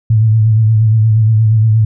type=tone with vibrato; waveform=sine; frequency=110 Hz; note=A2; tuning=in tune; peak=-6 dBFS; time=0.1-1.85 s; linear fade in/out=5 ms; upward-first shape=triangle; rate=8.5 Hz; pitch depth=57 cents each way; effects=none